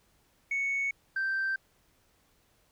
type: tone pair in turn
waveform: sine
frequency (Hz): 2217 / 1564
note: C#7 / G6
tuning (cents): 0 / -4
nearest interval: tritone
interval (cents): 604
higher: first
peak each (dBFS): -26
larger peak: neither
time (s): 0.51-0.91 / 1.16-1.56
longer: neither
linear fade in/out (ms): 5
effects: tanh soft clip ceiling -25 dBFS + pink hiss -68 dBFS RMS until 2.71 s